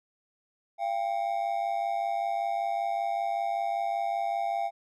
triangle ring-modulated tone, 739 Hz, F#5, 2 cents flat, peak -22 dBFS, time 0.78-4.71 s, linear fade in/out 50 ms, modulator 52.6 Hz, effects none

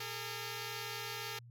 5% pulse tone pair together, 411.7 / 453.5 Hz, G#4 / A#4, -15 / -48 cents, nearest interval major second, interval 167 cents, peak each -32 / -31 dBFS, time 0-1.39 s, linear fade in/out 5 ms, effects added 119 Hz sine -52 dBFS peak until 1.5 s

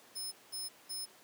20% pulse tone bursts, 5200 Hz, E8, 24 cents flat, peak -33 dBFS, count 3, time 0.15-1.06 s, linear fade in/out 20 ms, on 170 ms, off 200 ms, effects pink hiss -59 dBFS RMS until 1.23 s + high-pass 300 Hz 12 dB/octave

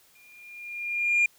sine tone with exponential growth, 2410 Hz, D7, 44 cents sharp, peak -15 dBFS, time 0.15-1.26 s, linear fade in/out 5 ms, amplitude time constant 240 ms, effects tanh soft clip ceiling -17 dBFS + white hiss -60 dBFS RMS until 1.38 s

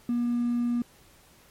triangle tone with hard clipping, 239.6 Hz, A#3, 48 cents sharp, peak -24 dBFS, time 0.09-0.82 s, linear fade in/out 2 ms, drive 4 dB, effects pink hiss -57 dBFS RMS until 1.5 s + MP3 64 kbps

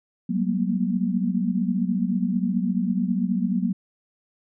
sine tone cluster, 185.8 / 200.7 / 230.1 / 239.3 Hz, F#3 / G3 / A#3 / A#3, +7 / +41 / -22 / +46 cents, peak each -24 / -28 / -29 / -26 dBFS, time 0.29-3.73 s, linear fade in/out 10 ms, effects none

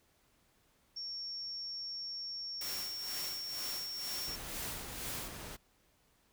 sine tone, 5490 Hz, F8, 31 cents flat, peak -39 dBFS, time 0.96-4.36 s, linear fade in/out 10 ms
white noise with tremolo, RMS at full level -41 dBFS, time 2.61-5.28 s, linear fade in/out 2 ms, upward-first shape sine, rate 2.1 Hz, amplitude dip 70%
pink noise, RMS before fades -46 dBFS, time 4.26-5.57 s, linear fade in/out 20 ms
effects pink hiss -71 dBFS RMS until 6.32 s

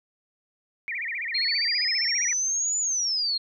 sine tone with vibrato, 2090 Hz, C7, 2 cents flat, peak -28 dBFS, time 0.88-2.33 s, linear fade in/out 0 ms, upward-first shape sine, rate 15 Hz, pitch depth 250 cents each way
sine exponential two-way sweep, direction up then down, 4186 to 7040 to 4186 Hz, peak -23 dBFS, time 1.34-3.38 s, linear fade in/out 10 ms, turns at 2.79 s
effects none

